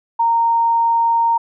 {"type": "tone", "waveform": "sine", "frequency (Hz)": 925, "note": "A#5", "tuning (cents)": -14, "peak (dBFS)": -12, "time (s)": [0.19, 1.38], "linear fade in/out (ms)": 10, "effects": []}